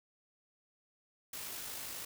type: noise with amplitude modulation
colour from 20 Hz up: white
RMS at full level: -42 dBFS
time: 1.33-2.05 s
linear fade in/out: 5 ms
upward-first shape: sine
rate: 52.3 Hz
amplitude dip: 30%
effects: none